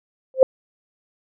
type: tone with exponential growth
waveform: sine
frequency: 523.3 Hz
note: C5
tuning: in tune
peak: -3 dBFS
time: 0.34-0.43 s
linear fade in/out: 1 ms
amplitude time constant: 18 ms
effects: none